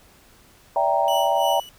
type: chord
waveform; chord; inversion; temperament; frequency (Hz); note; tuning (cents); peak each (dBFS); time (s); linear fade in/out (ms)
sine; E half-diminished seventh; third; equal with one note detuned; 578.6 / 659.3 / 784 / 932.3; D5 / E5 / G5 / Bb5; -26 / 0 / 0 / 0; -24 / -23 / -22 / -23; 0.76-1.6; 2
type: tone with tremolo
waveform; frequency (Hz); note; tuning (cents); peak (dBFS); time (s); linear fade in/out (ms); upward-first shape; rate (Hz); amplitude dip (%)
40% pulse; 2956; F#7; -2; -26; 1.08-1.69; 0; sine; 3; 80
effects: pink hiss -53 dBFS RMS until 1.78 s